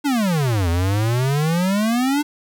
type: exponential two-way sweep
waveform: square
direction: down then up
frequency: 301.9 to 82.41 to 301.9 Hz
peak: -17 dBFS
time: 0.04-2.23 s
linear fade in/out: 20 ms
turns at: 0.69 s
effects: 8-bit